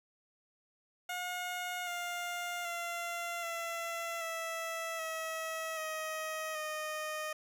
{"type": "tone with pitch steps", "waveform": "15% pulse", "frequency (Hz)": [719, 703.4, 688.1, 673.2, 658.6, 644.3, 630.3, 616.6], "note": ["F#5", "F5", "F5", "E5", "E5", "E5", "D#5", "D#5"], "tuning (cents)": [-50, 12, -26, 36, -2, -40, 22, -16], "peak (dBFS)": -30, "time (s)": [1.09, 7.33], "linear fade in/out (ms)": 5, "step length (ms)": 780, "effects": []}